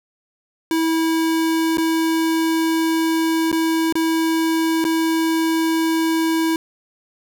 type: tone with dropouts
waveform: square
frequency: 324.9 Hz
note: E4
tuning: 25 cents flat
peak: -17 dBFS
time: 0.71-6.56 s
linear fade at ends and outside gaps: 1 ms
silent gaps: 1.772-1.782 / 3.516-3.527 / 3.925-3.954 / 4.842-4.85 s
effects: none